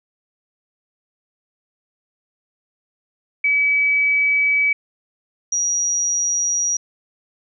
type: tone pair in turn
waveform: sine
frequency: 2286 / 5760 Hz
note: D7 / F#8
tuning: -47 / -47 cents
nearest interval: octave + major third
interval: 1600 cents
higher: second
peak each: -14 / -17 dBFS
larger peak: first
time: 3.44-4.73 / 5.52-6.77 s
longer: first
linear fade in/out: 5 ms
effects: none